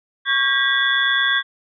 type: tone cluster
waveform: sine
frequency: 1113 / 1611 / 1937 / 3383 / 3511 Hz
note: C#6 / G6 / B6 / G#7 / A7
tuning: +7 / +47 / -34 / +31 / -4 cents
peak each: -26 / -18 / -23 / -22 / -26 dBFS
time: 0.25-1.43 s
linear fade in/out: 50 ms
effects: none